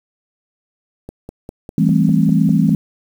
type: click train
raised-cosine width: 2 ms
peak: -17 dBFS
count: 9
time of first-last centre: 1.09-2.693 s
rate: 4.99 Hz
type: chord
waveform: sine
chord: A minor seventh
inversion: second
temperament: just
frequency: 165 / 198 / 220 / 264 Hz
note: E3 / G3 / A3 / C4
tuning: +2 / +18 / 0 / +16 cents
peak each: -14 / -16 / -17 / -18 dBFS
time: 1.78-2.75 s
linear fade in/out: 2 ms
effects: 7-bit